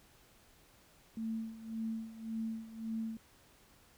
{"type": "tone with tremolo", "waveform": "sine", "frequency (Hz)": 223.6, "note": "A3", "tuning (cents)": 28, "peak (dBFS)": -34, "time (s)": [1.17, 3.17], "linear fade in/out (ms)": 2, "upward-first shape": "sine", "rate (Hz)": 1.8, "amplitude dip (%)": 80, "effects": ["pink hiss -64 dBFS RMS until 3.97 s"]}